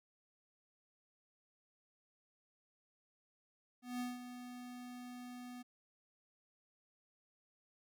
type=tone with ADSR envelope; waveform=square; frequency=246.9 Hz; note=B3; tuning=in tune; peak=-38 dBFS; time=3.82-5.63 s; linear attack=180 ms; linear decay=180 ms; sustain=-10 dB; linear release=16 ms; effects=none